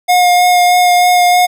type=tone with vibrato; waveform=square; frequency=716 Hz; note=F5; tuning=43 cents sharp; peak=-7 dBFS; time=0.08-1.47 s; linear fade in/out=20 ms; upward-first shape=sine; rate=3.2 Hz; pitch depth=12 cents each way; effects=none